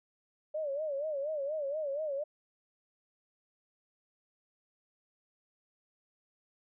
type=tone with vibrato; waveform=sine; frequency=587.3 Hz; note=D5; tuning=in tune; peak=-32 dBFS; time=0.54-2.24 s; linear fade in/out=10 ms; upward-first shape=sine; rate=4.2 Hz; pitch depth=130 cents each way; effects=none